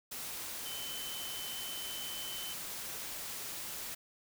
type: tone in noise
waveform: sine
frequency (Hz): 3054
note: G7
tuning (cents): -46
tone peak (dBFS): -43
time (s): 0.65-2.54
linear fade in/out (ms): 10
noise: white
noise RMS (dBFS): -42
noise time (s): 0.11-3.95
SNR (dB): -4
effects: none